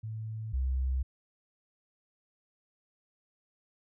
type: tone pair in turn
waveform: sine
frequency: 110 / 65.03 Hz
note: A2 / C2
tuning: 0 / -10 cents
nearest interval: major sixth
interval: 910 cents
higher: first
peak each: -35 / -27 dBFS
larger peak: second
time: 0.03-0.53 / 0.53-1.03 s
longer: neither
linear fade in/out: 10 ms
effects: none